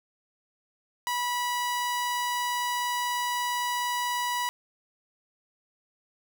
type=tone; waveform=sawtooth; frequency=977 Hz; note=B5; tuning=19 cents flat; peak=-23 dBFS; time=1.07-4.49 s; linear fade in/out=0 ms; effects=none